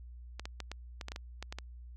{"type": "clicks", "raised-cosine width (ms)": 0.2, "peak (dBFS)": -23, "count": 11, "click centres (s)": [0.396, 0.455, 0.603, 0.716, 1.012, 1.084, 1.119, 1.161, 1.426, 1.525, 1.586], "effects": ["added 60 Hz sine -46 dBFS peak until 1.96 s"]}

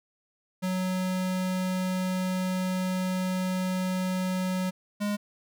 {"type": "tone pair in turn", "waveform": "square", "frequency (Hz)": [185, 206.2], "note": ["F#3", "G#3"], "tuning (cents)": [0, -12], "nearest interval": "major second", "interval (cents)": 188, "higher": "second", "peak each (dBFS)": -27, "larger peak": "neither", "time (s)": [[0.62, 4.71], [5, 5.17]], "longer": "first", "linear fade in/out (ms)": 20, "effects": []}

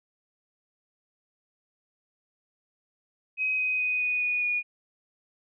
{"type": "tone with pitch steps", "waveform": "sine", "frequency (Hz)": [2528, 2512, 2496, 2480, 2465, 2449], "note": ["D#7", "D#7", "D#7", "D#7", "D#7", "D#7"], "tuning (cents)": [27, 16, 5, -6, -17, -28], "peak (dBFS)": -24, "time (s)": [3.37, 4.63], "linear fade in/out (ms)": 50, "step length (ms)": 210, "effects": []}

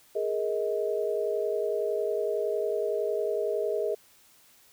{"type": "chord", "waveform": "sine", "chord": "Ab suspended second", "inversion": "none", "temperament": "equal with one note detuned", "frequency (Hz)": [415.3, 466.2, 632], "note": ["Ab4", "Bb4", "Eb5"], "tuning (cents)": [0, 0, 27], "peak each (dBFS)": [-29, -31, -31], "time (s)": [0.15, 3.95], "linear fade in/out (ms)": 10, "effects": ["white hiss -59 dBFS RMS until 4.72 s"]}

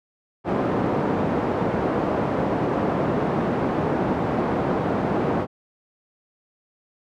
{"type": "band-pass noise", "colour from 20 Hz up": "pink", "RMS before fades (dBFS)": -23, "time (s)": [0.44, 5.47], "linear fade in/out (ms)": 50, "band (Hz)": [170, 840], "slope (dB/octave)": 12, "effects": []}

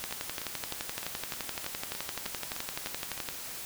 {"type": "two click trains", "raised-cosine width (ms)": 0.2, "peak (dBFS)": [-16, -20], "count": [39, 11], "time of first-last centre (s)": [[0.04, 3.288], [0.11, 3.177]], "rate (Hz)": [11.7, 3.26], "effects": ["white hiss -41 dBFS RMS until 3.65 s"]}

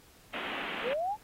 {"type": "band-pass noise", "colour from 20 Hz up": "white", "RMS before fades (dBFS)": -38, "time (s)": [0.33, 0.94], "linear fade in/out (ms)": 10, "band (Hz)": [180, 3100], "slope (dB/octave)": 48}
{"type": "linear sweep", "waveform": "sine", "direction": "up", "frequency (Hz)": [425.3, 880], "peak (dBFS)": -29, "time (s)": [0.82, 1.17], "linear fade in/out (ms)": 50}
{"effects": ["pink hiss -59 dBFS RMS until 1.23 s", "AAC 48 kbps"]}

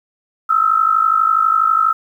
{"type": "tone pair together", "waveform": "sine", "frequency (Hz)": [1281.8, 1334], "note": ["E6", "E6"], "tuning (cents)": [-49, 20], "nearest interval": "minor second", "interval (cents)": 69, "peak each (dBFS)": -14, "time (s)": [0.49, 1.93], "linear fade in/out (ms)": 10, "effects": ["8-bit"]}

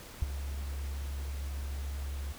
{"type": "tone with ADSR envelope", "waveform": "sine", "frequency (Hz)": 69.3, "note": "C#2", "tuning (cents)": 0, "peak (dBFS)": -20, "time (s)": [0.22, 2.33], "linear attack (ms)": 4, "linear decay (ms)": 17, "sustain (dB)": -14, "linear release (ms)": 12, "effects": ["tanh soft clip ceiling -18 dBFS", "pink hiss -49 dBFS RMS until 2.38 s"]}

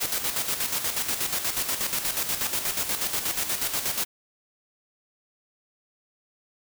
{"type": "noise with tremolo", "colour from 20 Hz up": "white", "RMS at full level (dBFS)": -26, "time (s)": [0, 4.05], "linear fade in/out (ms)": 20, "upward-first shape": "square", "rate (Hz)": 8.3, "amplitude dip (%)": 55, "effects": []}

